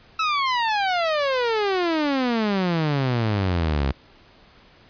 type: exponential sweep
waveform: sawtooth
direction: down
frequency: 1318.5 to 65 Hz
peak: -16 dBFS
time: 0.19-3.92 s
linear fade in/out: 5 ms
effects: pink hiss -52 dBFS RMS until 4.89 s + resampled to 11025 Hz